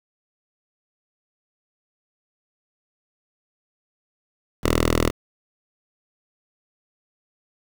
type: tone with notch filter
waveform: 5% pulse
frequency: 40.37 Hz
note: E1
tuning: 35 cents flat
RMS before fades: -20 dBFS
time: 4.63-5.11 s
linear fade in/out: 20 ms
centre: 170 Hz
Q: 1.7
effects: 7-bit